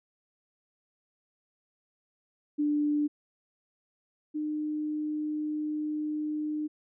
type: tone pair in turn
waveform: sine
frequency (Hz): 295.5 / 303.3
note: D4 / D#4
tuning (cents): +11 / -44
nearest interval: unison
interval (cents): 45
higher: second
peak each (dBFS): -24 / -29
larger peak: first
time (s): 2.58-3.08 / 4.34-6.68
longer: second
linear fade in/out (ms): 20
effects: none